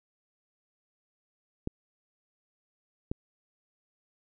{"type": "clicks", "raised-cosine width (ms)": 3, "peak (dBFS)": -18, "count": 2, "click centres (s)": [1.674, 3.115], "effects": []}